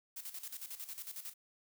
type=noise with tremolo; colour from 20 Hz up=blue; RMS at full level=-44 dBFS; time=0.16-1.34 s; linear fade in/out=10 ms; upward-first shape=square; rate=11 Hz; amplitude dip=70%; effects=none